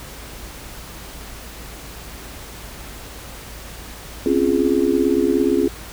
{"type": "chord", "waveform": "sine", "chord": "Db major seventh", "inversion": "third", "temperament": "just", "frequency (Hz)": [259.9, 277.2, 346.5, 415.8], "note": ["C4", "Db4", "F4", "Ab4"], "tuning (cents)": [-11, 0, -14, 2], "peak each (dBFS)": [-22, -20, -19, -20], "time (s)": [4.26, 5.68], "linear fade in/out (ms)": 2, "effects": ["added 55 Hz sine -39 dBFS peak until 5.92 s", "pink hiss -37 dBFS RMS until 5.92 s"]}